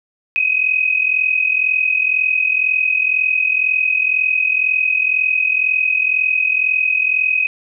sine tone pair together, 2515 / 2557 Hz, D#7 / D#7, +18 / +47 cents, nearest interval unison, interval 29 cents, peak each -15 / -18 dBFS, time 0.36-7.47 s, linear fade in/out 0 ms, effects none

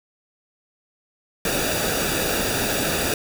pink noise with comb filter, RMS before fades -23 dBFS, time 1.45-3.14 s, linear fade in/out 2 ms, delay 0.95 ms, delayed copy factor -0.65, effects none

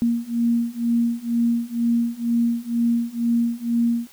sine beating tone pair, 233.5 / 235.6 Hz, A#3 / A#3, +3 / +19 cents, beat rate 2.1 Hz, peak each -22 / -21 dBFS, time 0.02-4.07 s, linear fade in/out 0 ms, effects white hiss -50 dBFS RMS until 4.12 s

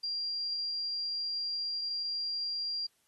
sine tone, 4766 Hz, D8, 25 cents sharp, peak -32 dBFS, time 0.03-2.87 s, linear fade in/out 10 ms, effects white hiss -72 dBFS RMS until 3.07 s + AAC 32 kbps

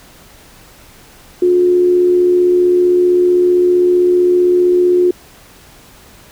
sine tone with amplitude modulation, 358.2 Hz, F4, 44 cents sharp, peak -6 dBFS, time 1.42-5.11 s, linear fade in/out 5 ms, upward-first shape sine, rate 75.5 Hz, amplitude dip 35%, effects pink hiss -42 dBFS RMS until 6.31 s

